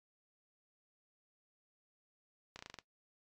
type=slowing click train; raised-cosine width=0.2 ms; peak=-29 dBFS; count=7; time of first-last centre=2.56-2.787 s; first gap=31 ms; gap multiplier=1.08; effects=noise-tail reverb RT60 0.1 s tail -18 dB re dry + AAC 48 kbps